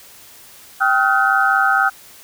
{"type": "tone cluster", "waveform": "sine", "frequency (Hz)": [781, 1277, 1419, 1523], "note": ["G5", "D#6", "F6", "F#6"], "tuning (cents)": [-7, 45, 27, 50], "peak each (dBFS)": -18, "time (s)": [0.8, 1.9], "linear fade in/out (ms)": 20, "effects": ["white hiss -43 dBFS RMS until 2.23 s"]}